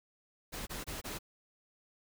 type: noise bursts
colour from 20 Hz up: pink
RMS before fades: -41 dBFS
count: 4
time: 0.52-1.189 s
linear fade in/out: 20 ms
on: 150 ms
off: 23 ms
effects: none